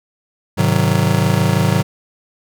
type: chord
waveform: square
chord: Ab dominant seventh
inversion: none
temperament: just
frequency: 103.83 / 129.78 / 155.74 / 186.89 Hz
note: Ab2 / C3 / Eb3 / Gb3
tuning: 0 / -14 / +2 / +18 cents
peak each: -19 dBFS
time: 0.57-1.83 s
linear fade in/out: 20 ms
effects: none